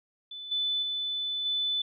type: tone with level steps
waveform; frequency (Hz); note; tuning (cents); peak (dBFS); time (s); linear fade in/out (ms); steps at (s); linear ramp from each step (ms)
sine; 3500; A7; -10; -38 / -26 / -29 / -26; 0.31-1.82; 5; 0.51 / 0.82 / 1.45; 10
effects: none